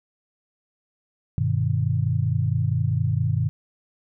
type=chord; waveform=sine; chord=G augmented; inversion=none; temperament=just; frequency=98 / 122.5 / 153.12 Hz; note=G2 / B2 / D#3; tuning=0 / -14 / -27 cents; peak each=-24 / -23 / -25 dBFS; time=1.38-3.49 s; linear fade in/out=0 ms; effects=none